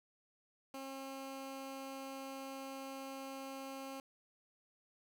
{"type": "tone", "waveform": "15% pulse", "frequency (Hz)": 269.5, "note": "C#4", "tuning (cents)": -49, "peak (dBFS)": -38, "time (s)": [0.74, 4], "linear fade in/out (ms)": 2, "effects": []}